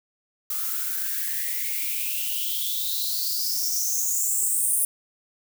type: noise with high-pass filter sweep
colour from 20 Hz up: violet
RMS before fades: -26 dBFS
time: 0.5-4.85 s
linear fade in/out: 2 ms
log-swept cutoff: 1200 to 9700 Hz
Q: 9.2
effects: none